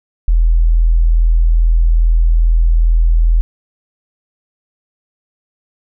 sine tone, 41.2 Hz, E1, in tune, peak -7 dBFS, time 0.28-3.41 s, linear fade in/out 0 ms, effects none

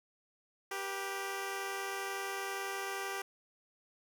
10% pulse tone pair together, 392.1 / 484.6 Hz, G4 / B4, 0 / -33 cents, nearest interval major third, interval 367 cents, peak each -29 / -36 dBFS, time 0.71-3.22 s, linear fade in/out 5 ms, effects none

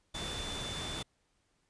sine tone in noise, 3520 Hz, A7, in tune, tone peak -41 dBFS, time 0.14-1.03 s, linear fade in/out 10 ms, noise pink, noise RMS -40 dBFS, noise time 0.14-1.03 s, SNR -4 dB, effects pink hiss -75 dBFS RMS until 1.69 s + resampled to 22050 Hz

